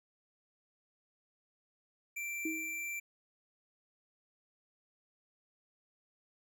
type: tone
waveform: square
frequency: 2349 Hz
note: D7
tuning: in tune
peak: -38 dBFS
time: 2.16-3 s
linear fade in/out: 10 ms
type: tone with exponential decay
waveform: sine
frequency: 319.2 Hz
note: D#4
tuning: 44 cents sharp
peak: -32 dBFS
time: 2.45-2.9 s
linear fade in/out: 5 ms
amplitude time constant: 96 ms
effects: none